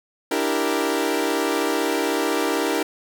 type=chord; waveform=sawtooth; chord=E half-diminished seventh; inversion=third; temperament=equal; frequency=293.7 / 329.6 / 392 / 466.2 Hz; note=D4 / E4 / G4 / Bb4; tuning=0 / 0 / 0 / 0 cents; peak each=-22 dBFS; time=0.31-2.83 s; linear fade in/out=5 ms; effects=none